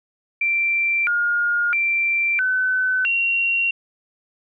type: tone with pitch steps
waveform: sine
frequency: 2353 / 1423 / 2354 / 1513 / 2748 Hz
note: D7 / F6 / D7 / F#6 / F7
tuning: +3 / +32 / +3 / +38 / -29 cents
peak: -17 dBFS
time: 0.41-3.71 s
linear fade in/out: 5 ms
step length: 660 ms
effects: none